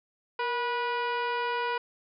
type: harmonic tone with a mistuned harmonic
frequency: 487.6 Hz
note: B4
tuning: 22 cents flat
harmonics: 1 / 2 / 3 / 4 / 5 / 6 / 7 / 8 / 9 / 10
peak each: -33 / -30 / -35 / -41 / -40 / -42 / -53 / -52 / -55 / -50 dBFS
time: 0.39-1.78 s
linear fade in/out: 5 ms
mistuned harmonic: 1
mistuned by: -57 cents
effects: none